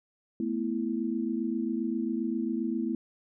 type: chord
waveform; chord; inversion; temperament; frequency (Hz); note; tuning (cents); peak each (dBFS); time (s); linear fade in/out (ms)
sine; A suspended second; none; just; 220 / 247.5 / 330; A3 / B3 / E4; 0 / +4 / +2; -32; 0.4-2.95; 2
effects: none